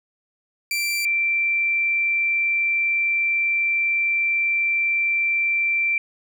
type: tone pair in turn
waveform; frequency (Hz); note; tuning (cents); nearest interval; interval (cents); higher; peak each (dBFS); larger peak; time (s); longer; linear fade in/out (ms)
sawtooth / sine; 2349 / 2349; D7 / D7; 0 / 0; unison; 0; neither; -18; neither; 0.71-1.05 / 1.05-5.98; second; 2
effects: none